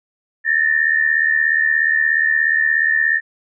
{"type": "tone pair together", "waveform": "sine", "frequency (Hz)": [1760, 1836.9], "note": ["A6", "A#6"], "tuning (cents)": [0, -26], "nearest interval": "minor second", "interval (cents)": 74, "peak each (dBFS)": -16, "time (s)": [0.44, 3.21], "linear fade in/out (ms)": 50, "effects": []}